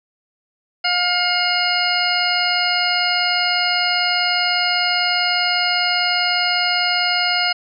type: harmonic tone with a mistuned harmonic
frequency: 715 Hz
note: F5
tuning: 41 cents sharp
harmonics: 1 / 2 / 3 / 4 / 6 / 7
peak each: -23 / -23 / -23 / -23 / -23 / -23 dBFS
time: 0.84-7.53 s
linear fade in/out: 10 ms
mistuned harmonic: 2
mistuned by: -17 cents
effects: none